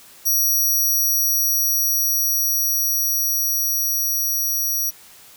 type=tone with level ramp; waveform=10% pulse; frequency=5760 Hz; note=F#8; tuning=47 cents flat; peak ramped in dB=-10 to -14 dBFS; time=0.25-4.91 s; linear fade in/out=20 ms; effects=white hiss -46 dBFS RMS until 5.36 s